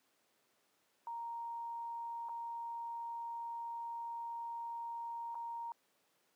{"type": "tone with dropouts", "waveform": "sine", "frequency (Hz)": 932.3, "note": "A#5", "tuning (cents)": 0, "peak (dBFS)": -40, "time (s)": [1.07, 5.72], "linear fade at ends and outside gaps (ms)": 1, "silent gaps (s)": [[2.287, 2.293], [5.346, 5.353]], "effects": ["pink hiss -75 dBFS RMS until 6.35 s", "high-pass 300 Hz 12 dB/octave"]}